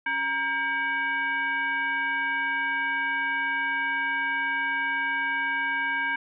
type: tone with frequency modulation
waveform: sine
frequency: 1600 Hz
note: G6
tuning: 35 cents sharp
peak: -24 dBFS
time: 0.06-6.16 s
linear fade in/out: 5 ms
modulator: 662 Hz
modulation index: 1
effects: none